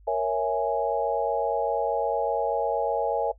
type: chord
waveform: sine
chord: A# half-diminished seventh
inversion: none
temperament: equal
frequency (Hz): 466.2 / 554.4 / 659.3 / 830.6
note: A#4 / C#5 / E5 / G#5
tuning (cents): 0 / 0 / 0 / 0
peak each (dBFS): -28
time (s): 0.07-3.32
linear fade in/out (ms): 10
effects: noise-tail reverb RT60 0.1 s tail -19 dB re dry + added 50 Hz sine -50 dBFS peak until 3.38 s